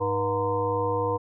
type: harmonic tone with a mistuned harmonic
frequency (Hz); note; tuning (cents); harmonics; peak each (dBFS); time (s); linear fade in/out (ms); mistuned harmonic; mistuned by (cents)
102.8; G#2; -17; 1 / 3 / 5 / 7 / 9 / 10; -31 / -35 / -26 / -38 / -30 / -31; 0-1.18; 20; 5; -110
effects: none